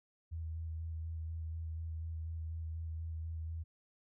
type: tone with vibrato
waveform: sine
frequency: 81 Hz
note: E2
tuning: 30 cents flat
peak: -38 dBFS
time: 0.31-3.64 s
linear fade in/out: 20 ms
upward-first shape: square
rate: 4.1 Hz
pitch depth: 16 cents each way
effects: none